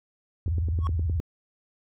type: tone with vibrato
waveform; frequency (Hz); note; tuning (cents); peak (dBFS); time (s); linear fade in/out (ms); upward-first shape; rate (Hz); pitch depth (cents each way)
sine; 81.9; E2; -11; -23; 0.46-1.2; 0; sine; 19; 250
type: click train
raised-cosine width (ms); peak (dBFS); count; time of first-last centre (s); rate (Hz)
3; -23; 8; 0.48-1.2; 9.72
type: tone with exponential growth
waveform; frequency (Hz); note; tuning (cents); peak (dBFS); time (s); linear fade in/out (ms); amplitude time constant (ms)
triangle; 1100; C#6; -14; -25; 0.79-0.87; 0; 17
effects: none